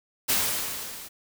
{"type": "noise with level ramp", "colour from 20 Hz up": "white", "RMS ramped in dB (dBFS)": [-22, -42], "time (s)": [0.28, 1.09], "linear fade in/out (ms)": 20, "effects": []}